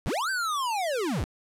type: linear two-way sweep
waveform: square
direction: up then down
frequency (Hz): 30.75 to 1581 to 44.92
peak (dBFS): -27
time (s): 0.06-1.24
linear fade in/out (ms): 0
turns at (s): 0.3
effects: low-pass 12000 Hz 12 dB/octave + 9-bit